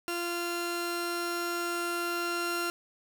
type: tone pair together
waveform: sawtooth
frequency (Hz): 345.8 / 1383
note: F4 / F6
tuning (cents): -17 / -17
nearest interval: 2 octaves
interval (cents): 2400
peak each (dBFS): -29 / -30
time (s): 0.08-2.7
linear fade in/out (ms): 0
effects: none